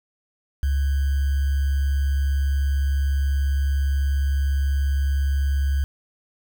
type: tone with sample-and-hold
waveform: sine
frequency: 69.3 Hz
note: C#2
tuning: in tune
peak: -18 dBFS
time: 0.63-5.84 s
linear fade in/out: 0 ms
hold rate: 1575 Hz
effects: none